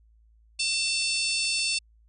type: harmonic tone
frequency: 893 Hz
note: A5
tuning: 25 cents sharp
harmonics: 3 / 4 / 5 / 6 / 7 / 8 / 9 / 10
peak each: -29 / -35 / -29 / -33 / -41 / -40 / -38 / -34 dBFS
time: 0.59-1.79 s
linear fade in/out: 10 ms
type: tone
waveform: 5% pulse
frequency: 2600 Hz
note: E7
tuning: 24 cents flat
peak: -33 dBFS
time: 1.43-1.67 s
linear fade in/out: 5 ms
effects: added 55 Hz sine -56 dBFS peak until 2.08 s + resampled to 24000 Hz